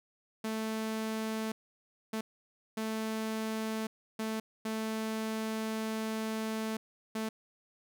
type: tone bursts at uneven times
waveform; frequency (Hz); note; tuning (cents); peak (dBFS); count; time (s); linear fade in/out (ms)
sawtooth; 220; A3; 0; -29; 6; 0.44-1.52 / 2.13-2.21 / 2.77-3.87 / 4.19-4.4 / 4.65-6.77 / 7.15-7.29; 5
effects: none